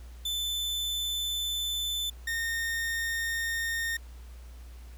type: tone pair in turn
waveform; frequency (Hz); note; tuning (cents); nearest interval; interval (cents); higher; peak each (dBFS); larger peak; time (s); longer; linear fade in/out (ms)
40% pulse; 3520 / 1835.8; A7 / A#6; 0 / -27; major seventh; 1127; first; -28; neither; 0.25-2.1 / 2.27-3.97; first; 5
effects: added 60 Hz sine -43 dBFS peak until 4.97 s + pink hiss -58 dBFS RMS until 4.97 s